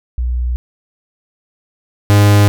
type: tone pair in turn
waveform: sine / 45% pulse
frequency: 61 / 102.59 Hz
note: B1 / G#2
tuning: -21 / -21 cents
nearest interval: major sixth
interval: 900 cents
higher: second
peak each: -14 / -6 dBFS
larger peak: second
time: 0.18-0.56 / 2.1-2.48 s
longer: neither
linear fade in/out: 0 ms
effects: none